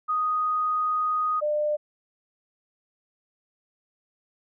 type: tone pair in turn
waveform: sine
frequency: 1244.5 / 599 Hz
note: D#6 / D5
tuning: 0 / +34 cents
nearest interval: octave + minor second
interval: 1266 cents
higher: first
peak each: -22 dBFS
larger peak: neither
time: 0.08-1.41 / 1.41-1.77 s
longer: first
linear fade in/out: 20 ms
effects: none